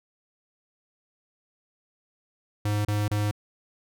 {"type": "tone bursts", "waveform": "square", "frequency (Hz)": 104.3, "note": "G#2", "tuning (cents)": 8, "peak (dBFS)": -24, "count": 3, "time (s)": [2.65, 3.312], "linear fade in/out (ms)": 5, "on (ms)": 200, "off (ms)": 31, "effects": []}